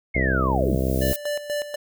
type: linear sweep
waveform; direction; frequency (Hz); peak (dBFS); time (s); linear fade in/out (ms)
sine; down; 2194 to 108.3; -23; 0.14-0.76; 10
type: harmonic tone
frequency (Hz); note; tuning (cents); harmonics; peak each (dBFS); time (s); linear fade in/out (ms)
65.41; C2; 0; 1 / 2 / 3 / 4 / 5 / 6 / 7 / 8 / 9 / 10; -24 / -27 / -29 / -30 / -31 / -32 / -32 / -33 / -34 / -34; 0.15-1.13; 5
type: noise with exponential growth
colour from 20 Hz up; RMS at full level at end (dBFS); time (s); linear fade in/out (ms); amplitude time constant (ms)
violet; -27; 0.24-1.16; 1; 200
type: tone with tremolo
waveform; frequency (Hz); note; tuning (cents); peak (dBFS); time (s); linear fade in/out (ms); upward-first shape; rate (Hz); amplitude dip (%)
square; 587.3; D5; 0; -24; 1.01-1.76; 10; square; 4.1; 70
effects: none